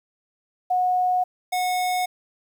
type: tone pair in turn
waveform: sine / square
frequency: 730 / 730 Hz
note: F#5 / F#5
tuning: -24 / -24 cents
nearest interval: unison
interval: 0 cents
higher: neither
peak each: -18 / -22 dBFS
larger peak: first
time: 0.7-1.24 / 1.52-2.06 s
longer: neither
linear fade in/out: 10 ms
effects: 9-bit